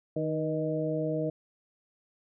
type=harmonic tone with a mistuned harmonic; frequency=155.56 Hz; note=D#3; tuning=in tune; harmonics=1 / 2 / 3 / 4; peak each=-33 / -33 / -33 / -33 dBFS; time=0.16-1.3 s; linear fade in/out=5 ms; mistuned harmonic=3; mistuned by=+45 cents; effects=none